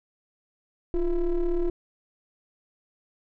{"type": "ring-modulated tone", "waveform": "triangle", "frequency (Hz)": 164.81, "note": "E3", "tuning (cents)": 0, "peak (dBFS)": -17, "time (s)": [0.94, 1.7], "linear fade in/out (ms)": 2, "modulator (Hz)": 183, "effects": []}